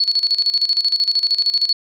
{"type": "tone with tremolo", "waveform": "sine", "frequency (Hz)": 4401, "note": "C#8", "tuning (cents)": -13, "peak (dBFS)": -12, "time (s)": [0, 1.73], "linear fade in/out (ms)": 5, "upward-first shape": "square", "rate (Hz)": 13, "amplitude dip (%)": 75, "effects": []}